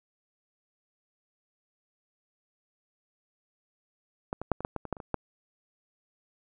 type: clicks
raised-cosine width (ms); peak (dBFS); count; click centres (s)
1; -17 / -21 / -9 / -23 / -14 / -18 / -24 / -15 / -30 / -26 / -13; 11; 4.329 / 4.416 / 4.517 / 4.606 / 4.649 / 4.763 / 4.853 / 4.927 / 4.968 / 5.002 / 5.143
effects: none